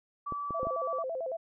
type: tone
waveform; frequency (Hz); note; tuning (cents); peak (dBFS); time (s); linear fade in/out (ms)
sine; 1154; D6; -31; -33; 0.26-1.03; 10
type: clicks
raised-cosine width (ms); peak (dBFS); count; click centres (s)
2; -25; 4; 0.323 / 0.507 / 0.631 / 0.67
type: tone with vibrato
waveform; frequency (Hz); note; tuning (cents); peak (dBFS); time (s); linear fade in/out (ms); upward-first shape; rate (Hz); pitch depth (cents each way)
sine; 587.3; D5; 0; -32; 0.54-1.37; 10; square; 9; 210
effects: none